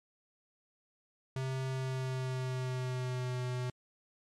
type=tone with pitch glide; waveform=square; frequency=131.7 to 125.39 Hz; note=C3 to B2; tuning=+12 to +27 cents; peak=-34 dBFS; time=1.36-3.7 s; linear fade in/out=2 ms; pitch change=-85 cents; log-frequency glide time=1.68-3.43 s; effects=low-pass 8000 Hz 12 dB/octave + MP3 96 kbps